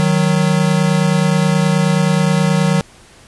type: tone pair together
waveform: square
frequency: 155.56 / 184.99 Hz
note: D#3 / F#3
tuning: 0 / 0 cents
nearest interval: minor third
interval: 300 cents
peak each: -15 dBFS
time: 0-2.81 s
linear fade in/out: 0 ms
effects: pink hiss -44 dBFS RMS until 3.27 s + resampled to 24000 Hz